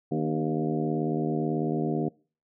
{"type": "harmonic tone with a mistuned harmonic", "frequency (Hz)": 78.2, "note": "D#2", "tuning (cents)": 9, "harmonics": [2, 3, 4, 5, 6, 7, 8, 9], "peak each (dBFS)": [-30, -31, -31, -32, -36, -42, -45, -37], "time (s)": [0.11, 2.09], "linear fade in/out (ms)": 10, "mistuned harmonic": 4, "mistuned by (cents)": -49, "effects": ["noise-tail reverb RT60 0.4 s tail -25 dB re dry"]}